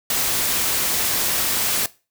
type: noise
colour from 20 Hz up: white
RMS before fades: -21 dBFS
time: 0.1-1.86 s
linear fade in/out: 2 ms
effects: noise-tail reverb RT60 0.3 s tail -19 dB re dry